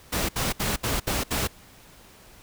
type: noise bursts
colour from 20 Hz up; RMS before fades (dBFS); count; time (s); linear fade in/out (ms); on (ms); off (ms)
pink; -26; 6; 0.12-1.475; 10; 170; 67
effects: pink hiss -51 dBFS RMS until 2.42 s